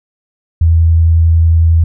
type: tone with vibrato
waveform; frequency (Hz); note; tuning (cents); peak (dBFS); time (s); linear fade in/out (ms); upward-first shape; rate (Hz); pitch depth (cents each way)
sine; 82.3; E2; -2; -5; 0.61-1.84; 5; triangle; 11; 12
effects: none